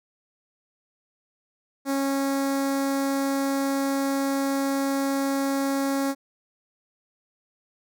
sawtooth tone with notch filter, 274.5 Hz, C#4, 17 cents flat, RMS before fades -25 dBFS, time 1.85-6.15 s, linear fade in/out 50 ms, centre 2900 Hz, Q 1.2, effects none

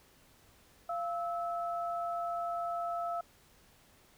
sine tone pair together, 690 / 1304.8 Hz, F5 / E6, -21 / -18 cents, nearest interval major seventh, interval 1103 cents, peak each -34 / -38 dBFS, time 0.89-3.21 s, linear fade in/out 5 ms, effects pink hiss -63 dBFS RMS until 4.17 s

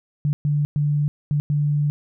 sine tone bursts at uneven times, 146.83 Hz, D3, in tune, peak -17 dBFS, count 5, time 0.25-0.33 / 0.45-0.65 / 0.76-1.08 / 1.31-1.4 / 1.5-1.9 s, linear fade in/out 0 ms, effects none

